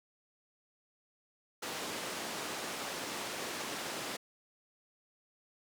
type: band-pass noise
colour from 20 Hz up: pink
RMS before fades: -40 dBFS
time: 1.62-4.17 s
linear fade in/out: 10 ms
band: 290 to 9300 Hz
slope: 12 dB/octave
effects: none